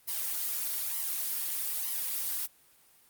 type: noise with flanger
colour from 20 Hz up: blue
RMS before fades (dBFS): -33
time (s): 0.07-2.47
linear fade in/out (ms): 20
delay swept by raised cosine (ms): 0.97 to 4.27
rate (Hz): 1.1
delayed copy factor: +0.9
effects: white hiss -62 dBFS RMS until 3.09 s + Opus 32 kbps